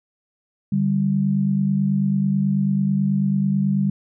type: tone pair together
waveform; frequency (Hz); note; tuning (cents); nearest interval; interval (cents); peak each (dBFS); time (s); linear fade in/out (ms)
sine; 146.83 / 196; D3 / G3; 0 / 0; perfect fourth; 500; -22 / -18; 0.72-3.9; 5
effects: none